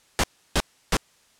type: noise bursts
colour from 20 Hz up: pink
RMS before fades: -20 dBFS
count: 3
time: 0.19-0.968 s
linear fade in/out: 0 ms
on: 46 ms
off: 320 ms
effects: white hiss -60 dBFS RMS until 1.39 s + low-pass 9000 Hz 12 dB/octave